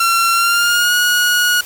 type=tone with pitch glide; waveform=sawtooth; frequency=1362 to 1451.3 Hz; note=F6 to F#6; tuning=-44 to -34 cents; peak=-8 dBFS; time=0-1.61 s; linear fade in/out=5 ms; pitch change=+110 cents; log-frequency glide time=0.32-0.95 s; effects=white hiss -33 dBFS RMS until 1.65 s